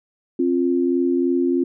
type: tone pair together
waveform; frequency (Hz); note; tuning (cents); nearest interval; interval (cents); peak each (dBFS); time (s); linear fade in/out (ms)
sine; 266.1 / 349.2; C4 / F4; +29 / 0; perfect fourth; 471; -19; 0.39-1.64; 5
effects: none